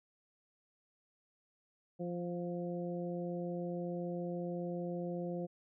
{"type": "harmonic tone with a mistuned harmonic", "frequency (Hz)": 174.61, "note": "F3", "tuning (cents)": 0, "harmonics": [1, 2, 3, 4], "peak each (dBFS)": [-39, -42, -42, -50], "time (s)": [1.99, 5.47], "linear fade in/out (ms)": 20, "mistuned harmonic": 4, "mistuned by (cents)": 17, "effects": []}